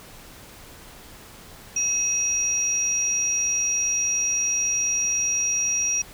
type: tone pair together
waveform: sine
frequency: 2573 / 5735 Hz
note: E7 / F8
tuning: -43 / +45 cents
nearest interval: octave + major second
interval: 1388 cents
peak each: -30 / -21 dBFS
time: 1.76-6.02 s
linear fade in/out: 5 ms
effects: pink hiss -45 dBFS RMS until 6.13 s